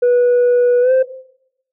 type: tone with pitch glide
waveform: sine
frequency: 488.6 to 520.7 Hz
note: B4 to C5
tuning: -19 to -8 cents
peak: -7 dBFS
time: 0.02-1.03 s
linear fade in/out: 10 ms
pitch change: +111 cents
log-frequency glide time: 0.81-0.92 s
effects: noise-tail reverb RT60 0.8 s tail -18 dB re dry + tanh soft clip ceiling -8 dBFS